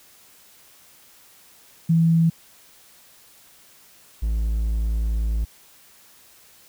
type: tone pair in turn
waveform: sine / triangle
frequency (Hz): 164.81 / 55.17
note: E3 / A1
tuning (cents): 0 / +5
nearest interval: octave + perfect fifth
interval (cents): 1895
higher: first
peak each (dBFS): -14 / -18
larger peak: first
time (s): 1.89-2.3 / 4.22-5.45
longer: second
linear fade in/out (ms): 10
effects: white hiss -52 dBFS RMS until 6.68 s